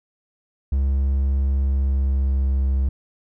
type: tone with pitch glide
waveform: triangle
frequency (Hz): 68 to 66.87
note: C#2 to C2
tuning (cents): -33 to +38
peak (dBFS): -15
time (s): 0.72-2.89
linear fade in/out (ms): 5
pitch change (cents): -29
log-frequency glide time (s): 1.53-2.65
effects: none